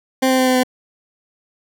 20% pulse tone with pitch steps, 261.6 / 259.6 / 257.7 / 255.8 / 253.9 Hz, C4 / C4 / C4 / C4 / B3, 0 / -13 / -26 / -39 / +48 cents, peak -8 dBFS, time 0.22-0.635 s, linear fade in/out 10 ms, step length 83 ms, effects none

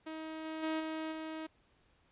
sawtooth tone with level steps, 316.6 Hz, D#4, 30 cents sharp, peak -37 / -35 / -29 / -33 / -36 dBFS, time 0.06-1.47 s, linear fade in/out 10 ms, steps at 0.44 / 0.62 / 0.79 / 1.11 s, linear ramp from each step 20 ms, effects pink hiss -70 dBFS RMS until 2.11 s + resampled to 8000 Hz

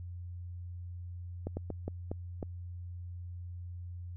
slowing click train, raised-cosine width 2 ms, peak -23 dBFS, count 6, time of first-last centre 1.47-2.428 s, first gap 100 ms, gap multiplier 1.33, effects added 88 Hz sine -40 dBFS peak until 4.16 s

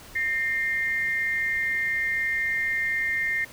sine tone pair together, 1826 / 2106 Hz, A#6 / C7, -36 / +11 cents, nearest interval major second, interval 247 cents, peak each -26 dBFS, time 0.15-3.45 s, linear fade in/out 10 ms, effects pink hiss -46 dBFS RMS until 3.52 s

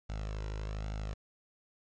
sawtooth tone with flanger, 52.4 Hz, G#1, 16 cents sharp, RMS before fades -38 dBFS, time 0.09-1.14 s, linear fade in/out 10 ms, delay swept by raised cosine 1.4 to 2.07 ms, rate 1.2 Hz, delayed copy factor +0.6, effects resampled to 16000 Hz + 10-bit

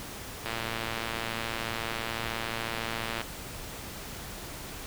click train, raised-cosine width 0.3 ms, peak -16 dBFS, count 315, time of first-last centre 0.46-3.214 s, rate 114 Hz, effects pink hiss -41 dBFS RMS until 4.86 s

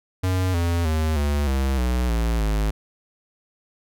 square tone with pitch steps, 92.5 / 85.31 / 78.69 / 72.57 / 66.94 / 61.74 / 56.94 / 52.52 Hz, F#2 / F2 / D#2 / D2 / C2 / B1 / A#1 / G#1, 0 / -40 / +20 / -20 / +40 / 0 / -40 / +20 cents, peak -20 dBFS, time 0.23-2.71 s, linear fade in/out 10 ms, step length 310 ms, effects none

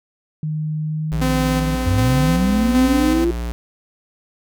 sine tone with pitch glide, 154.2 to 159.09 Hz, D#3 to D#3, -15 to +39 cents, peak -20 dBFS, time 0.43-1.75 s, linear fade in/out 2 ms, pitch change +54 cents, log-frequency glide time 0.82-1.6 s
square tone, 58.9 Hz, A#1, 19 cents sharp, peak -23 dBFS, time 1.12-3.52 s, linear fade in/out 0 ms
sawtooth tone with tremolo, 256.9 Hz, C4, 32 cents flat, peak -14 dBFS, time 1.21-3.25 s, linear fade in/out 10 ms, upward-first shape square, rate 1.3 Hz, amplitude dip 35%
sine linear sweep, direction up, 83.4 to 349.2 Hz, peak -15 dBFS, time 1.86-3.31 s, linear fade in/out 5 ms
effects none

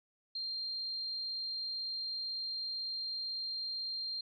sine tone, 4186 Hz, C8, in tune, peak -36 dBFS, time 0.35-4.21 s, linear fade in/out 5 ms, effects none

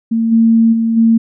sine tone with level steps, 227.1 Hz, A#3, 45 cents flat, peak -11 / -6 / -11 / -6 dBFS, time 0.11-1.18 s, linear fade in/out 10 ms, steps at 0.31 / 0.72 / 0.96 s, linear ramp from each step 20 ms, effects none

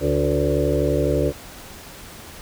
harmonic tone with a mistuned harmonic, 72 Hz, D2, 34 cents flat, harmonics 1 / 2 / 4 / 5 / 6 / 7 / 8, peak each -25 / -25 / -25 / -25 / -25 / -25 / -25 dBFS, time 0-1.33 s, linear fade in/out 50 ms, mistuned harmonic 6, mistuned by +49 cents, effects pink hiss -40 dBFS RMS until 2.41 s

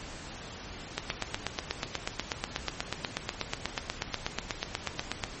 click train, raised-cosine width 0.2 ms, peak -11 dBFS, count 36, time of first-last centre 0.98-5.238 s, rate 8.22 Hz, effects pink hiss -43 dBFS RMS until 5.4 s + MP3 32 kbps

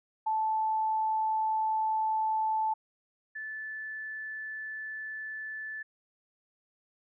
sine tone pair in turn, 875 / 1745.2 Hz, A5 / A6, -10 / -15 cents, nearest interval octave, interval 1195 cents, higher second, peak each -26 / -36 dBFS, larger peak first, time 0.26-2.74 / 3.35-5.83 s, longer neither, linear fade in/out 10 ms, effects none

